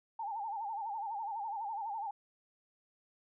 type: tone with vibrato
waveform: sine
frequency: 854 Hz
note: G#5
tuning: 48 cents sharp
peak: -36 dBFS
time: 0.19-2.11 s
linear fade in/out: 5 ms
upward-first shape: sine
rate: 12 Hz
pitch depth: 130 cents each way
effects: none